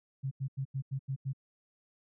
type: tone bursts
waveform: sine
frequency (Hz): 134.8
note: C#3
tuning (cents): -48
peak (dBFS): -31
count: 7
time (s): 0.23-1.333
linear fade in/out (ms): 20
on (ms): 83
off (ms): 87
effects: none

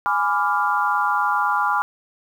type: chord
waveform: sine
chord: G# diminished seventh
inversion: none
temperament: equal with one note detuned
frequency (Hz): 830.6 / 998.7 / 1174.7 / 1396.9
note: G#5 / B5 / D6 / F6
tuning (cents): 0 / +19 / 0 / 0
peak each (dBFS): -23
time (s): 0.06-1.82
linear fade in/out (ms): 0
effects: 8-bit

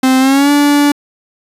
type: tone with pitch glide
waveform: 45% pulse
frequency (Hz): 260.6 to 289.2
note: C4 to D4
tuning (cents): -7 to -27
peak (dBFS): -7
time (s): 0.03-0.92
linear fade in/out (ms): 5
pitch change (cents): +180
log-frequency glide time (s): 0.19-0.51
effects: resampled to 32000 Hz

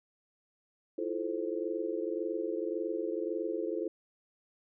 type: chord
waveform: sine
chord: F major seventh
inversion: third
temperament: just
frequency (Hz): 327.4 / 349.2 / 436.5 / 523.8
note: E4 / F4 / A4 / C5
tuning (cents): -12 / 0 / -14 / +2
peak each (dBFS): -37 / -37 / -36 / -39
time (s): 0.98-3.88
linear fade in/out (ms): 5
effects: none

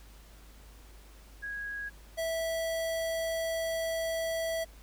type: tone pair in turn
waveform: sine / square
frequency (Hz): 1652 / 655.6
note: G#6 / E5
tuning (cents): -10 / -10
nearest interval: octave + major third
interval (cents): 1600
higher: first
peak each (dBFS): -35 / -31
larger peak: second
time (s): 1.42-1.9 / 2.17-4.65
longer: second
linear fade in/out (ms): 20
effects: added 51 Hz sine -51 dBFS peak until 4.82 s + pink hiss -58 dBFS RMS until 4.82 s

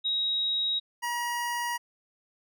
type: tone pair in turn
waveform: sine / 25% pulse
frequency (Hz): 3805 / 956.2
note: A#7 / A#5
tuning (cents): +35 / +44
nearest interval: 2 octaves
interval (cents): 2391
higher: first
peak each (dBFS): -25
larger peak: neither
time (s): 0.04-0.8 / 1.02-1.78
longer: neither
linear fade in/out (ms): 20
effects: none

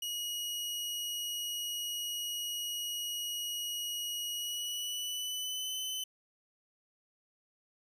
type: tone with pitch glide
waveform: sawtooth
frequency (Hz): 2900 to 3034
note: F#7 to F#7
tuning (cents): -35 to +43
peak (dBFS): -32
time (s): 0.02-6.04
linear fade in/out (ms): 5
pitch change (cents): +78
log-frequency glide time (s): 4.35-5.75
effects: none

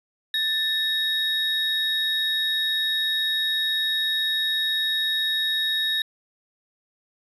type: tone pair together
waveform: triangle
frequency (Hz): 1769 / 3766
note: A6 / A#7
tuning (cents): +9 / +17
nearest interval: octave + minor second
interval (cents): 1308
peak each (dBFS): -26 / -21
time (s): 0.34-6.02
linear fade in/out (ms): 2
effects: resampled to 32000 Hz + 9-bit

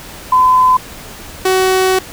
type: tone pair in turn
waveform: sine / sawtooth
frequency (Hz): 1017 / 375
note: C6 / F#4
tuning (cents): -50 / +23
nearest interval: octave + perfect fourth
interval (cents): 1727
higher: first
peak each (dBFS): -6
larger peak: neither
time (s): 0.32-0.77 / 1.45-1.99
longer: second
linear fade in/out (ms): 5
effects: pink hiss -32 dBFS RMS until 2.12 s

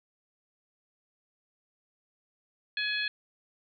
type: harmonic tone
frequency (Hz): 843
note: G#5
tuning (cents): +26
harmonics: 2 / 3 / 4 / 5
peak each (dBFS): -32 / -34 / -35 / -36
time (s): 2.77-3.08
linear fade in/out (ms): 2
effects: none

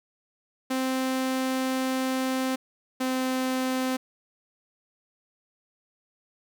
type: tone pair in turn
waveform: sawtooth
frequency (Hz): 260.8 / 258.6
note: C4 / C4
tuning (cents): -5 / -20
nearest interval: unison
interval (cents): 15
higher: first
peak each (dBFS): -21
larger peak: neither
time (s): 0.7-2.56 / 3-3.97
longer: first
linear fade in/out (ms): 10
effects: none

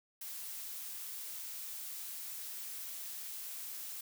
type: noise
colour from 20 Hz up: blue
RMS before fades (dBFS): -44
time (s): 0.21-4.01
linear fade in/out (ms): 5
effects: none

